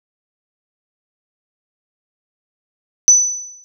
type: tone with exponential decay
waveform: sine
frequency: 5990 Hz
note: F#8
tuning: 20 cents sharp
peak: -3 dBFS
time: 3.08-3.64 s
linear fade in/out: 0 ms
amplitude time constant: 120 ms
effects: none